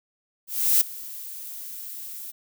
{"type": "noise with ADSR envelope", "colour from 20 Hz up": "violet", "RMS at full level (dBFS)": -17, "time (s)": [0.47, 2.32], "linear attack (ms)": 340, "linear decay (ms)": 7, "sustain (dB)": -20, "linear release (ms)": 19, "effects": []}